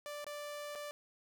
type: tone with dropouts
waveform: sawtooth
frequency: 587.3 Hz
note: D5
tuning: in tune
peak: -38 dBFS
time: 0.06-0.91 s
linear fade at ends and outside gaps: 0 ms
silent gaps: 0.244-0.266 / 0.752-0.756 s
effects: none